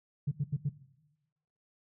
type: tone bursts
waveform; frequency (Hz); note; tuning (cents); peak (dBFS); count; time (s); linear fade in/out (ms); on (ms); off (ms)
sine; 143.7; D3; -37; -26; 4; 0.27-0.694; 10; 46; 80
effects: noise-tail reverb RT60 1.0 s tail -17 dB re dry + tanh soft clip ceiling -22 dBFS